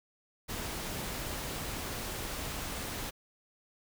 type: noise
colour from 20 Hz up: pink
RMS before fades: -38 dBFS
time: 0.48-3.11 s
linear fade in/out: 20 ms
effects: none